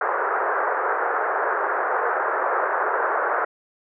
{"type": "band-pass noise", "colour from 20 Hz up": "white", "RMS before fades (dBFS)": -23, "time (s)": [0.01, 3.45], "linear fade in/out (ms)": 5, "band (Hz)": [390, 1600], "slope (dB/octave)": 48, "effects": []}